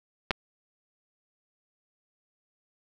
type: clicks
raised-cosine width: 0.3 ms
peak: -7 / -16 dBFS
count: 2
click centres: 0.308 / 0.313 s
effects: none